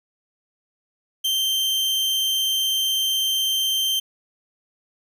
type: tone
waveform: 40% pulse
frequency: 3136 Hz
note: G7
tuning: in tune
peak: -19 dBFS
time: 1.24-4 s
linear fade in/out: 10 ms
effects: none